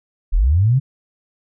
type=linear sweep; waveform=sine; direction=up; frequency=30.63 to 140 Hz; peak=-11 dBFS; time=0.32-0.8 s; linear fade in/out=20 ms; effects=none